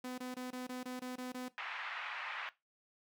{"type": "tone bursts", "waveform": "sawtooth", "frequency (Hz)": 252.2, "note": "B3", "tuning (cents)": 36, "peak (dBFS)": -37, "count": 9, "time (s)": [0.04, 1.484], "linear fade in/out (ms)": 5, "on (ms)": 140, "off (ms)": 23}
{"type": "band-pass noise", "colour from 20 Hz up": "white", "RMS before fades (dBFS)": -43, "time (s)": [1.58, 2.49], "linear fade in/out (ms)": 0, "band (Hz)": [830, 2500], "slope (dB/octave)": 24}
{"effects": ["noise-tail reverb RT60 0.2 s tail -17 dB re dry"]}